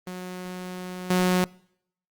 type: tone with level steps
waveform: sawtooth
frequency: 182.2 Hz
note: F#3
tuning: 26 cents flat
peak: -29 / -15 dBFS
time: 0.07-1.44 s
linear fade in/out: 0 ms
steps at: 1.1 s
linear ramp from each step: 5 ms
effects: noise-tail reverb RT60 0.7 s tail -24 dB re dry + Opus 32 kbps